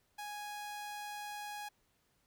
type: tone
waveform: sawtooth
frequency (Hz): 830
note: G#5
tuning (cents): -1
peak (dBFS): -38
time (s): 0.18-1.69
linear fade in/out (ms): 10
effects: pink hiss -75 dBFS RMS until 2.26 s